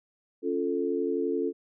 sine chord, Db augmented, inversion none, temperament equal, 277.2 / 349.2 / 440 Hz, Db4 / F4 / A4, 0 / 0 / 0 cents, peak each -31 / -30 / -29 dBFS, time 0.42-1.53 s, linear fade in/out 50 ms, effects none

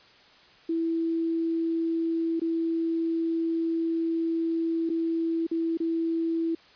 sine tone with dropouts, 329.6 Hz, E4, in tune, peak -24 dBFS, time 0.69-6.55 s, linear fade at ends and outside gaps 5 ms, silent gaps 2.397-2.416 / 4.893-4.899 / 5.468-5.513 / 5.773-5.801 s, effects white hiss -55 dBFS RMS until 6.75 s + resampled to 11025 Hz

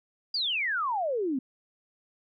sine exponential sweep, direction down, 4900 to 246.9 Hz, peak -26 dBFS, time 0.34-1.39 s, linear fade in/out 5 ms, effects none

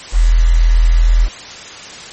sine tone with quantisation, 41.2 Hz, E1, in tune, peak -6 dBFS, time 0.12-1.29 s, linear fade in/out 50 ms, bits 5, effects white hiss -31 dBFS RMS until 2.12 s + MP3 32 kbps

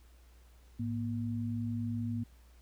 sine tone pair together, 107 / 237.2 Hz, A2 / A#3, -48 / +30 cents, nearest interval octave + major second, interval 1378 cents, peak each -35 / -35 dBFS, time 0.79-2.24 s, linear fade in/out 10 ms, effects added 60 Hz sine -56 dBFS peak until 2.61 s + pink hiss -67 dBFS RMS until 2.61 s

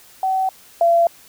sine tone pair in turn, 760 / 679.8 Hz, F#5 / F5, +46 / -47 cents, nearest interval major second, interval 193 cents, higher first, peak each -16 / -11 dBFS, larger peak second, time 0.23-0.49 / 0.81-1.07 s, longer neither, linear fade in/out 2 ms, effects white hiss -47 dBFS RMS until 1.28 s

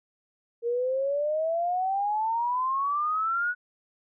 sine exponential sweep, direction up, 463.3 to 1480 Hz, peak -24 dBFS, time 0.62-3.55 s, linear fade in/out 50 ms, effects none

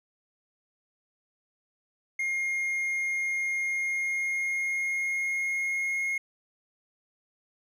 triangle tone with pitch glide, 2133 to 2152 Hz, C7 to C7, +33 to +48 cents, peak -25 dBFS, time 2.19-6.18 s, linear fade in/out 5 ms, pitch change +15 cents, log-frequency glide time 3.59-6 s, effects none

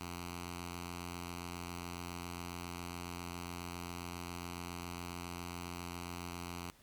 5% pulse tone with notch filter, 87.31 Hz, F2, in tune, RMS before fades -44 dBFS, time 0.01-6.7 s, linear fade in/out 0 ms, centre 540 Hz, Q 0.82, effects pink hiss -64 dBFS RMS until 6.82 s + MP3 96 kbps

